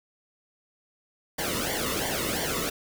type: noise with flanger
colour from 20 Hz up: pink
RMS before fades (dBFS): -29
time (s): 1.38-2.7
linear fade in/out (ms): 10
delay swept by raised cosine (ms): 0.77 to 1.28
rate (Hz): 2.9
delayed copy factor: -0.8
effects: none